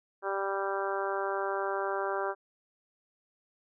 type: harmonic tone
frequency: 196 Hz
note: G3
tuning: in tune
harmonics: 2 / 3 / 4 / 5 / 6 / 7 / 8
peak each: -34 / -36 / -37 / -38 / -39 / -39 / -40 dBFS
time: 0.22-2.35 s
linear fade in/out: 50 ms
effects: none